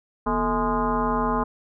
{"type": "tone with frequency modulation", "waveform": "sine", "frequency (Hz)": 640, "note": "D#5", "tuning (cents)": 49, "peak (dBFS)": -20, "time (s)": [0.26, 1.44], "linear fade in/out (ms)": 10, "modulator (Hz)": 199, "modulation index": 2.9, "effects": []}